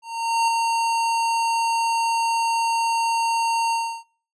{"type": "tone with ADSR envelope", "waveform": "square", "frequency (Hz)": 918, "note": "A#5", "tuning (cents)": -27, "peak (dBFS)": -17, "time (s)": [0.02, 4.04], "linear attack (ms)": 460, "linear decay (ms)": 4, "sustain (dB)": -3, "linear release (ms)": 320, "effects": ["noise-tail reverb RT60 0.5 s tail -25 dB re dry", "resampled to 22050 Hz"]}